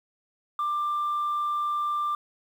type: tone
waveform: sine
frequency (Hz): 1186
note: D6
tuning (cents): +17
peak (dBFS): -23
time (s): 0.59-2.15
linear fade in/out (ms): 2
effects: tanh soft clip ceiling -22 dBFS + 9-bit